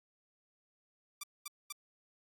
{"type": "tone bursts", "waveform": "5% pulse", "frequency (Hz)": 1174.7, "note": "D6", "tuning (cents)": 0, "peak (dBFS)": -28, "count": 3, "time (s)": [1.21, 1.725], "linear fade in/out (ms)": 5, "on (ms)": 25, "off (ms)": 220, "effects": ["AAC 48 kbps"]}